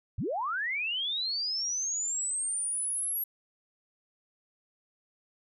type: linear sweep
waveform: sine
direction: up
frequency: 63 to 11610 Hz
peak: -29 dBFS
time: 0.18-3.24 s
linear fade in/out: 5 ms
effects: none